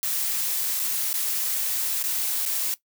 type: noise with dropouts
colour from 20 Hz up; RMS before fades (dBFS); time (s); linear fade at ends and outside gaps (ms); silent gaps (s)
blue; -26; 0.03-2.74; 0; 0.794-0.799 / 1.13-1.14 / 2.027-2.039 / 2.453-2.461
effects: noise-tail reverb RT60 0.1 s tail -17 dB re dry